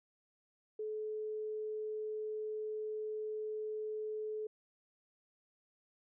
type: tone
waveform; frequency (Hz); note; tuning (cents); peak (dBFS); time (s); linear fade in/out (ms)
sine; 430; A4; -40; -37; 0.79-4.47; 5
effects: none

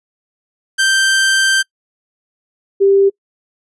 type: tone pair in turn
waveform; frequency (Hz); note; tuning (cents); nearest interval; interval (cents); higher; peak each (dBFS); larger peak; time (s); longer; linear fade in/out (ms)
sawtooth / sine; 1566 / 394; G6 / G4; -2 / +9; 2 octaves; 2389; first; -7; neither; 0.78-1.63 / 2.8-3.1; first; 20
effects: noise-tail reverb RT60 0.1 s tail -26 dB re dry + resampled to 24000 Hz

